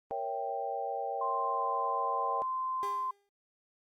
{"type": "chord", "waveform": "sine", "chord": "A# diminished seventh", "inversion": "none", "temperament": "equal", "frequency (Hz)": [466.2, 554.4, 659.3, 784], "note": ["A#4", "C#5", "E5", "G5"], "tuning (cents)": [0, 0, 0, 0], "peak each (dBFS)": [-40, -39, -41, -35], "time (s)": [0.11, 2.42], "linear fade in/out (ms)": 0}
{"type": "tone with pitch glide", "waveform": "sine", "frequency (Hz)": [1046.5, 1037.5], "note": ["C6", "C6"], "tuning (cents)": [0, -15], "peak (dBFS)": -31, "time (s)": [1.21, 3.11], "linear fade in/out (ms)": 5, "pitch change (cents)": -15, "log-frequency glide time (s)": [1.54, 1.62]}
{"type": "tone with exponential decay", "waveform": "30% pulse", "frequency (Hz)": 402.9, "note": "G4", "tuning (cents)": 48, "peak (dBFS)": -35, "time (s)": [2.83, 3.29], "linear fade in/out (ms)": 0, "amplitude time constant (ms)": 100}
{"effects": ["Opus 24 kbps"]}